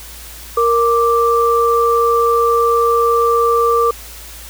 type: tone pair together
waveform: sine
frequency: 466.3 / 1175 Hz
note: A#4 / D6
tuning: +1 / +1 cents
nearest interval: octave + major third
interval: 1600 cents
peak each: -13 dBFS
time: 0.57-3.91 s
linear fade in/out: 5 ms
effects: added 57 Hz sine -36 dBFS peak until 4.49 s + white hiss -35 dBFS RMS until 4.49 s